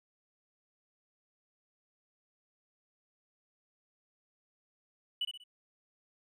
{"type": "tone with echo", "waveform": "triangle", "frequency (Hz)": 2960, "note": "F#7", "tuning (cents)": 0, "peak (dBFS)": -27, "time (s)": [5.21, 5.25], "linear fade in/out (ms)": 5, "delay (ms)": 63, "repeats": 3, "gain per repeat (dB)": -8, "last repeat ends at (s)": 5.439, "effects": ["tanh soft clip ceiling -28 dBFS"]}